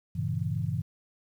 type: chord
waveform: sine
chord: G diminished seventh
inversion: none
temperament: equal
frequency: 98 / 116.54 / 138.59 / 164.81 Hz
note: G2 / Bb2 / Db3 / Fb3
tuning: 0 / 0 / 0 / 0 cents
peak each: -33 dBFS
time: 0.15-0.82 s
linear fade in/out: 10 ms
effects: 10-bit